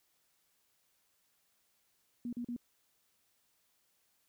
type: tone bursts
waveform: sine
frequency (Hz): 240.6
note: B3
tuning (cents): -45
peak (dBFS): -36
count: 3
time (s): 2.25-2.564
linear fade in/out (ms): 2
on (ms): 78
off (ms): 40
effects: white hiss -75 dBFS RMS until 4.28 s